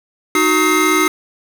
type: tone cluster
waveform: square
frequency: 309.2 / 369.1 / 1273 / 2110 Hz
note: D#4 / F#4 / D#6 / C7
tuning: -11 / -4 / +39 / +14 cents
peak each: -18 dBFS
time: 0.35-1.08 s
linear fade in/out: 2 ms
effects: none